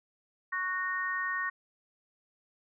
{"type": "chord", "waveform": "sine", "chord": "F# major", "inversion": "second", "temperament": "just", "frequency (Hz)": [1110, 1480, 1850], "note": ["C#6", "F#6", "A#6"], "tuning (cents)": [2, 0, -14], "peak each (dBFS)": [-35, -38, -32], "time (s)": [0.52, 1.5], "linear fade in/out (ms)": 10, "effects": []}